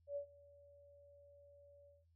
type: tone with ADSR envelope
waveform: sine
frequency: 571 Hz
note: D5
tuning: 49 cents flat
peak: -38 dBFS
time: 0.07-2.05 s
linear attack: 92 ms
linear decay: 94 ms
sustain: -23 dB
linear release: 180 ms
effects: noise-tail reverb RT60 0.2 s tail -18 dB re dry + added 83 Hz sine -70 dBFS peak until 2.15 s